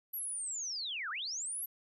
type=linear two-way sweep; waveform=sine; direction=down then up; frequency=11930 to 1158 to 11930 Hz; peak=-36 dBFS; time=0.13-1.66 s; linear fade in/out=10 ms; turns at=1.1 s; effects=none